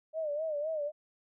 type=tone with vibrato; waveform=sine; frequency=611 Hz; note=D#5; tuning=32 cents flat; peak=-31 dBFS; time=0.13-0.92 s; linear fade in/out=50 ms; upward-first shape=sine; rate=3.9 Hz; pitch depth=100 cents each way; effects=none